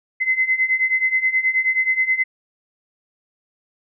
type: beating tone pair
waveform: sine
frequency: 2045 / 2054.4 Hz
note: C7 / C7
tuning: -40 / -32 cents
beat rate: 9.4 Hz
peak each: -21 / -18 dBFS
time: 0.2-2.24 s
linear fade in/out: 20 ms
effects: none